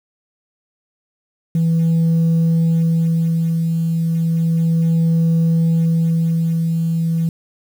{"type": "tone with tremolo", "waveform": "sine", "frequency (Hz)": 164.81, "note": "E3", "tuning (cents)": 0, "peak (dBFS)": -9, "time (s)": [1.55, 7.29], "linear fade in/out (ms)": 2, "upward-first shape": "sine", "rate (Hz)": 0.33, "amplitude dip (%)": 45, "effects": ["tanh soft clip ceiling -11 dBFS", "7-bit"]}